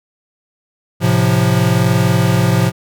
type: chord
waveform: square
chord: F major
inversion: first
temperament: equal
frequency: 110 / 130.81 / 174.61 Hz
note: A2 / C3 / F3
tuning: 0 / 0 / 0 cents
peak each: -16 dBFS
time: 1-2.72 s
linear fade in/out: 50 ms
effects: none